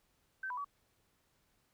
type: tone with pitch steps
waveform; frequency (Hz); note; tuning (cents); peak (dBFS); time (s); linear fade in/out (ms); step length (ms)
sine; 1546 / 991 / 1139; G6 / B5 / C#6; -24 / +6 / +47; -37; 0.43-0.646; 5; 72
effects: pink hiss -75 dBFS RMS until 1.73 s